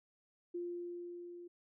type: tone with level ramp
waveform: sine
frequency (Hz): 349.2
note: F4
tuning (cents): 0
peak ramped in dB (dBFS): -37 to -48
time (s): 0.54-1.48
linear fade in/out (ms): 10
effects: none